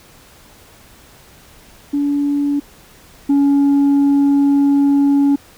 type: tone pair in turn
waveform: sine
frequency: 286.3 / 281.5 Hz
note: D4 / C#4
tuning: -44 / +27 cents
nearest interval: unison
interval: 29 cents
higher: first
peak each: -13 / -7 dBFS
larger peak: second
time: 1.93-2.6 / 3.29-5.36 s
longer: second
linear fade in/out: 10 ms
effects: tanh soft clip ceiling -9 dBFS + pink hiss -45 dBFS RMS until 5.57 s